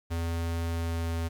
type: tone with pitch glide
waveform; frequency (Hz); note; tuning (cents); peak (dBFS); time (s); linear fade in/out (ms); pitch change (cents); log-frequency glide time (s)
square; 83.7 to 83.03; E2 to E2; +27 to +13; -29; 0.1-1.29; 20; -14; 0.63-1.17
effects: 10-bit